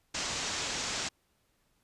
white low-pass noise, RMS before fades -35 dBFS, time 0.14-1.09 s, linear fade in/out 10 ms, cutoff 7400 Hz, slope 48 dB/octave, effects pink hiss -73 dBFS RMS until 1.83 s + resampled to 32000 Hz

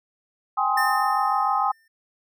sine chord, Ab major seventh, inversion third, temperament equal with one note detuned, 784 / 830.6 / 1046.5 / 1259.7 Hz, G5 / Ab5 / C6 / Eb6, 0 / 0 / 0 / +21 cents, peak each -25 / -25 / -26 / -24 dBFS, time 0.57-1.72 s, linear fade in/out 10 ms
square tone with exponential decay, 1800 Hz, A6, 39 cents sharp, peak -22 dBFS, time 0.77-1.88 s, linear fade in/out 5 ms, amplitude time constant 240 ms
effects none

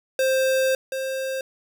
square tone pair in turn, 526 / 529.4 Hz, C5 / C5, +9 / +20 cents, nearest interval unison, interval 11 cents, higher second, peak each -19 / -26 dBFS, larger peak first, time 0.19-0.75 / 0.92-1.41 s, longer first, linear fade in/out 2 ms, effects none

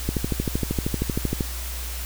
click train, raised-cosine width 3 ms, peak -10 dBFS, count 18, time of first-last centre 0.09-1.408 s, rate 12.9 Hz, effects added 60 Hz sine -30 dBFS peak until 2.05 s + white hiss -35 dBFS RMS until 2.05 s

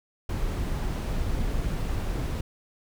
brown noise, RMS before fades -28 dBFS, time 0.29-2.41 s, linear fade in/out 5 ms, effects none

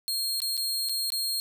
sawtooth tone with dropouts, 4240 Hz, C8, 22 cents sharp, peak -24 dBFS, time 0.08-1.4 s, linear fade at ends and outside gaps 0 ms, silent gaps 0.403-0.419 / 0.569-0.576 / 0.888-0.894 / 1.103-1.121 s, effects none

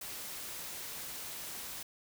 white noise, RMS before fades -43 dBFS, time 0.01-1.83 s, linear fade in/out 5 ms, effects none

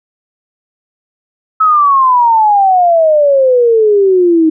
sine exponential sweep, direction down, 1300 to 312.2 Hz, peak -5 dBFS, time 1.6-4.5 s, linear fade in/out 10 ms, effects none

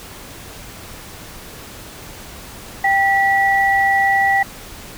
sine tone pair together, 787.5 / 1947 Hz, G5 / B6, +8 / -25 cents, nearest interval octave + major third, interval 1567 cents, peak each -15 dBFS, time 2.84-4.43 s, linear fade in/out 5 ms, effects pink hiss -36 dBFS RMS until 4.97 s

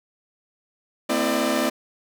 sawtooth tone cluster, 225 / 258.8 / 331 / 599 Hz, A3 / C4 / E4 / D5, +39 / -19 / +7 / +34 cents, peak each -24 / -21 / -23 / -21 dBFS, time 1.09-1.7 s, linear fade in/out 10 ms, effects none

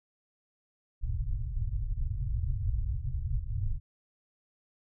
pink low-pass noise, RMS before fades -31 dBFS, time 1.01-3.8 s, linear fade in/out 50 ms, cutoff 130 Hz, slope 96 dB/octave, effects none

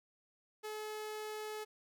sawtooth tone, 428.2 Hz, A4, 47 cents flat, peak -37 dBFS, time 0.63-1.65 s, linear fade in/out 20 ms, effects none

